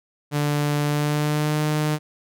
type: tone with pitch glide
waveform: sawtooth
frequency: 146.83 to 151.92 Hz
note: D3 to D#3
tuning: 0 to -41 cents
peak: -16 dBFS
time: 0.31-1.99 s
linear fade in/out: 50 ms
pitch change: +59 cents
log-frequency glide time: 0.84-1.61 s
effects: none